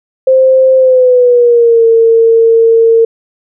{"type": "tone with pitch glide", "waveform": "sine", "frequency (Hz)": [523.3, 455.6], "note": ["C5", "A#4"], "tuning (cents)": [0, -40], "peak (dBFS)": -3, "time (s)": [0.27, 3.05], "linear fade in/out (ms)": 5, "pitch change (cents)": -240, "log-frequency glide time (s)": [0.77, 1.85], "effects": []}